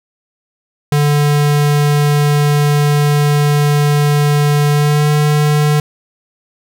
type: tone with pitch glide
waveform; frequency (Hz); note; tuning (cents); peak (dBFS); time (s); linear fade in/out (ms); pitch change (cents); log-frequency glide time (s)
square; 146.5 to 148.97; D3 to D3; -4 to +25; -10; 0.92-5.8; 2; +29; 4.71-5.08
effects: none